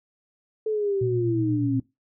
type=linear sweep; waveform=sine; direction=down; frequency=440 to 261.6 Hz; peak=-22 dBFS; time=0.66-1.8 s; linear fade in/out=5 ms
type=tone with tremolo; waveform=sine; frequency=118.7 Hz; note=A#2; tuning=32 cents sharp; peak=-24 dBFS; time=1.01-1.8 s; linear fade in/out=5 ms; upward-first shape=sine; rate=8.3 Hz; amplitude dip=35%
effects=noise-tail reverb RT60 0.2 s tail -20 dB re dry